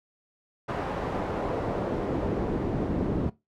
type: noise with band-pass filter sweep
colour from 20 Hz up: brown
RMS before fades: -29 dBFS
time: 0.68-3.3 s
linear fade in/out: 10 ms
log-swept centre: 840 to 300 Hz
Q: 0.95
effects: noise-tail reverb RT60 0.2 s tail -19 dB re dry